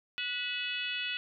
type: harmonic tone with a mistuned harmonic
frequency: 490 Hz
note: B4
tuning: 14 cents flat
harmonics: 3 / 4 / 5 / 6 / 7 / 8 / 9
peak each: -41 / -43 / -36 / -38 / -40 / -52 / -50 dBFS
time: 0.18-1.17 s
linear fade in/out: 0 ms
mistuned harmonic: 5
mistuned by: +82 cents
effects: none